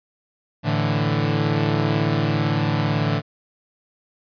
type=chord; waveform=sawtooth; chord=A suspended fourth; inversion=none; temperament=equal; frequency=110 / 146.83 / 164.81 Hz; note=A2 / D3 / E3; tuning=0 / 0 / 0 cents; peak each=-19 / -18 / -21 dBFS; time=0.63-3.22 s; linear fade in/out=50 ms; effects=resampled to 11025 Hz